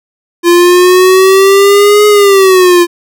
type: exponential two-way sweep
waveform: square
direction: up then down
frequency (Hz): 343.6 to 420 to 343.6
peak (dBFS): -3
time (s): 0.43-2.87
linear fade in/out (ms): 50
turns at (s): 2.07
effects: none